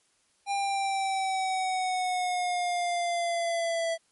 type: exponential sweep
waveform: square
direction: down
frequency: 802 to 659.3 Hz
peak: -27 dBFS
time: 0.46-3.98 s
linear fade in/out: 50 ms
effects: white hiss -68 dBFS RMS until 4.11 s + MP3 48 kbps